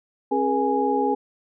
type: tone cluster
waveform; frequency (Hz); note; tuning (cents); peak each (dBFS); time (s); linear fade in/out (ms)
sine; 269.5 / 415.1 / 479.6 / 830; C#4 / G#4 / A#4 / G#5; -49 / -1 / +49 / -1; -25 / -24 / -27 / -23; 0.31-1.15; 10
effects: none